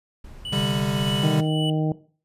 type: noise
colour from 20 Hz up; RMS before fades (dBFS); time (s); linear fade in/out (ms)
brown; -41; 0.24-1.2; 5
type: tone with tremolo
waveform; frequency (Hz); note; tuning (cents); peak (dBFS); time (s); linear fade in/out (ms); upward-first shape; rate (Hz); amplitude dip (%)
triangle; 2960; F#7; 0; -24; 0.45-1.7; 2; triangle; 1.8; 85
type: chord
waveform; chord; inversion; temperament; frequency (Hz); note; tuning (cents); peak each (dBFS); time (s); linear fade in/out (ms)
square; C suspended second; none; equal with one note detuned; 130.81 / 146.83 / 197.93; C3 / D3 / G3; 0 / 0 / +17; -27; 0.52-1.41; 10
type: harmonic tone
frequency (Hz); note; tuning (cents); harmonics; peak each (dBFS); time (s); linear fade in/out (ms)
155.56; D#3; 0; 1 / 2 / 3 / 4 / 5; -21 / -27 / -31 / -33 / -35; 1.23-1.92; 2
effects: noise-tail reverb RT60 0.4 s tail -17 dB re dry + resampled to 32000 Hz